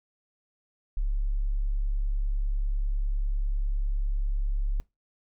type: tone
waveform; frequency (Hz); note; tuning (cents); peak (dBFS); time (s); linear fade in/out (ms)
sine; 34.95; C#1; +15; -24; 0.97-4.8; 0
effects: noise-tail reverb RT60 0.2 s tail -22 dB re dry